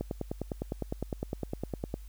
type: click train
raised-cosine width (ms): 2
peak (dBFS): -19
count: 20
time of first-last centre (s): 0.01-1.941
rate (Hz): 9.84
effects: added 50 Hz sine -43 dBFS peak until 2.08 s + white hiss -62 dBFS RMS until 2.08 s